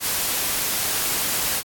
white noise, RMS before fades -23 dBFS, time 0-1.63 s, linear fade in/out 50 ms, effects AAC 64 kbps

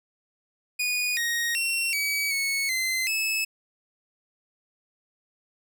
sawtooth tone with pitch steps, 2464 / 1875 / 2725 / 2277 / 2206 / 2064 / 2602 Hz, D#7 / A#6 / F7 / C#7 / C#7 / C7 / E7, -17 / +10 / -43 / +46 / -9 / -24 / -23 cents, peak -21 dBFS, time 0.79-3.45 s, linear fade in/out 10 ms, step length 380 ms, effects none

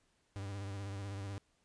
45% pulse tone with vibrato, 99.1 Hz, G2, 19 cents sharp, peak -40 dBFS, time 0.36-1.38 s, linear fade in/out 0 ms, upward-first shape sine, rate 16 Hz, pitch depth 52 cents each way, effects pink hiss -75 dBFS RMS until 1.64 s + resampled to 22050 Hz

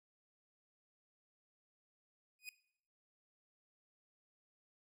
sawtooth tone with exponential growth, 2489 Hz, D#7, in tune, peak -38 dBFS, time 2.39-2.49 s, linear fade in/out 1 ms, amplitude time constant 21 ms, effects noise-tail reverb RT60 0.7 s tail -19 dB re dry

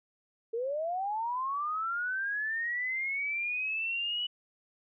sine linear sweep, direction up, 442.3 to 2963 Hz, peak -30 dBFS, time 0.53-4.27 s, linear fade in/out 10 ms, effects none

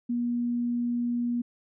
sine tone, 240 Hz, B3, 49 cents flat, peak -25 dBFS, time 0.09-1.42 s, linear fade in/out 10 ms, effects none

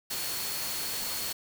sine tone in noise, 4358 Hz, C#8, 30 cents flat, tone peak -39 dBFS, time 0.1-1.33 s, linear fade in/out 10 ms, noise white, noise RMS -34 dBFS, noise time 0.1-1.33 s, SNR -8 dB, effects none

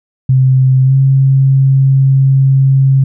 sine tone with pitch glide, 130.81 to 134.88 Hz, C3 to C#3, 0 to -47 cents, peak -5 dBFS, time 0.29-3.04 s, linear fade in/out 5 ms, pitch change +53 cents, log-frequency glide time 0.84-0.94 s, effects none

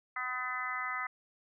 harmonic tone, 252.5 Hz, B3, 39 cents sharp, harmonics 3 / 4 / 5 / 6 / 7 / 8, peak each -46 / -44 / -37 / -45 / -43 / -38 dBFS, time 0.16-1.07 s, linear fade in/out 5 ms, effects none

